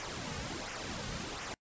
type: noise with flanger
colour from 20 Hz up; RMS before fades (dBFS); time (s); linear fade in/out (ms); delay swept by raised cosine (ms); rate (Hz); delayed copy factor
pink; -40; 0-1.54; 0; 0.23 to 3.03; 1.4; -0.6
effects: noise-tail reverb RT60 0.1 s tail -26 dB re dry + resampled to 16000 Hz